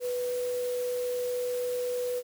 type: tone in noise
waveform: sine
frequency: 493.9 Hz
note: B4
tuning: in tune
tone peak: -28 dBFS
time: 0-2.23 s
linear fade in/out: 50 ms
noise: white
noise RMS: -44 dBFS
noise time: 0-2.23 s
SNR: +13 dB
effects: none